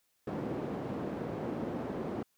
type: band-pass noise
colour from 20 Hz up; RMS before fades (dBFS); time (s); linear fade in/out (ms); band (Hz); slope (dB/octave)
white; -37; 0.27-2.23; 5; 140 to 400; 12
effects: white hiss -75 dBFS RMS until 2.37 s